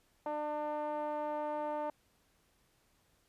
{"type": "tone with low-pass filter", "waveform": "5% pulse", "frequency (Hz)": 299.5, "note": "D4", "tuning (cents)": 34, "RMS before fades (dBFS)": -37, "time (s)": [0.26, 1.9], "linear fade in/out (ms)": 2, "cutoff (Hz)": 760, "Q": 9.1, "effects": ["pink hiss -72 dBFS RMS until 3.28 s", "resampled to 32000 Hz"]}